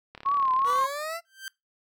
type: click train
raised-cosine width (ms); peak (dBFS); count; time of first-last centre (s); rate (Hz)
0.3; -26; 26; 0.15-0.841; 36.2
type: tone with vibrato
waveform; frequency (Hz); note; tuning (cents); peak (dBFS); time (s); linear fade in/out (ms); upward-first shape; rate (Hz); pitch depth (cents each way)
sine; 1084; C#6; -39; -21; 0.25-0.87; 20; triangle; 2.7; 110
type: exponential sweep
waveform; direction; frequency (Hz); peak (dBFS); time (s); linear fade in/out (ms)
20% pulse; up; 472.8 to 689; -26; 0.64-1.21; 50
type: tone with exponential growth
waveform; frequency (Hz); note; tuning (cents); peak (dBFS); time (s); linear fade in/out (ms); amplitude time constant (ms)
sawtooth; 1565; G6; -3; -28; 1.25-1.48; 1; 48
effects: noise-tail reverb RT60 0.2 s tail -23 dB re dry